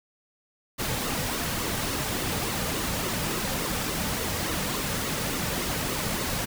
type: noise with flanger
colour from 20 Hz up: pink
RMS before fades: -29 dBFS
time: 0.78-6.46 s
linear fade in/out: 20 ms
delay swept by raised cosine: 1.2 to 3 ms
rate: 3.5 Hz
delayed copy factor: -0.5
effects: none